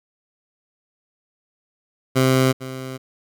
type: tone with echo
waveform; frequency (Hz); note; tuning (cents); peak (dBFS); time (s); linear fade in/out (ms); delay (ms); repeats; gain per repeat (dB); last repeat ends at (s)
15% pulse; 130.81; C3; 0; -8; 2.15-2.53; 20; 450; 1; -15; 2.98
effects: none